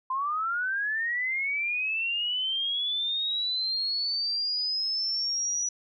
sine linear sweep, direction up, 1023 to 5890 Hz, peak -26 dBFS, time 0.1-5.69 s, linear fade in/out 5 ms, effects none

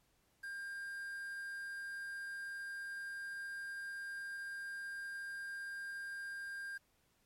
triangle tone with quantisation, 1600 Hz, G6, 35 cents sharp, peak -40 dBFS, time 0.43-6.78 s, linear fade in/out 10 ms, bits 10, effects pink hiss -75 dBFS RMS until 7.25 s + MP3 64 kbps

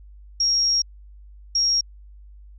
sine tone bursts at uneven times, 5588 Hz, F8, in tune, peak -17 dBFS, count 2, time 0.4-0.82 / 1.55-1.81 s, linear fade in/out 5 ms, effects added 50 Hz sine -42 dBFS peak until 2.58 s

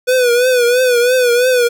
square tone with vibrato, 493.9 Hz, B4, in tune, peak -10 dBFS, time 0.07-1.69 s, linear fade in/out 20 ms, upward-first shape triangle, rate 3 Hz, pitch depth 84 cents each way, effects none

